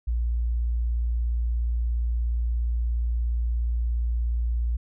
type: tone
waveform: sine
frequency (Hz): 58.5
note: A#1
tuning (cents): +7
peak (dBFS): -22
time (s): 0.07-4.77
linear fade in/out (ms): 10
effects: none